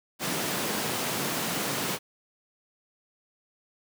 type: high-pass noise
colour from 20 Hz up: pink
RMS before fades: -30 dBFS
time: 0.19-1.99 s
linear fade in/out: 50 ms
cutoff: 140 Hz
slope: 24 dB/octave
effects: none